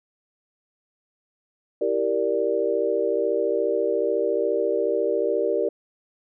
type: chord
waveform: sine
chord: E half-diminished seventh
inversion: none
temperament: equal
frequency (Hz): 329.6 / 392 / 466.2 / 587.3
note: E4 / G4 / Bb4 / D5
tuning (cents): 0 / 0 / 0 / 0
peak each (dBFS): -30 / -25 / -24 / -26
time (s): 1.81-5.69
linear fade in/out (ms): 5
effects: none